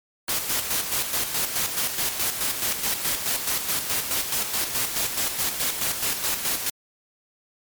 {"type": "noise with tremolo", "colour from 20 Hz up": "white", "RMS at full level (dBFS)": -24, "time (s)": [0.28, 6.7], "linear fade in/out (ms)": 5, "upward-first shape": "square", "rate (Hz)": 4.7, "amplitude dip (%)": 50, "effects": ["MP3 96 kbps"]}